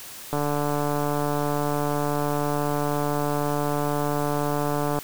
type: click train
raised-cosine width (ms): 1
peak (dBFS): -12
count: 681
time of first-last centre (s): 0.33-4.988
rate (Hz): 146
effects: white hiss -40 dBFS RMS until 5.03 s